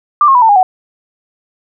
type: tone with pitch steps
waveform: sine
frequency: 1183 / 1078.6 / 983.4 / 896.5 / 817.4 / 745.2 Hz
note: D6 / C#6 / B5 / A5 / G#5 / F#5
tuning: +12 / -48 / -8 / +32 / -28 / +12 cents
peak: -4 dBFS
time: 0.21-0.63 s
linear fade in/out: 2 ms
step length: 70 ms
effects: none